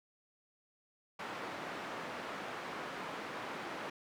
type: band-pass noise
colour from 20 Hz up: white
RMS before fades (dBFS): -43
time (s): 1.19-3.9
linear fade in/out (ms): 5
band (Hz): 180 to 1500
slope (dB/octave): 12
effects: none